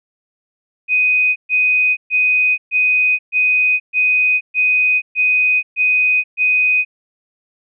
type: tone bursts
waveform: sine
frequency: 2499 Hz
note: D#7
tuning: 7 cents sharp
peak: -11 dBFS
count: 10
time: 0.88-6.85 s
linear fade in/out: 50 ms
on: 480 ms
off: 130 ms
effects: none